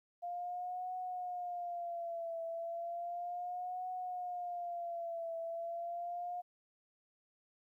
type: tone with vibrato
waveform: sine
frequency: 698.5 Hz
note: F5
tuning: in tune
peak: -38 dBFS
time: 0.22-6.42 s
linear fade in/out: 20 ms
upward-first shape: triangle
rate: 0.34 Hz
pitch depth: 94 cents each way
effects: 13-bit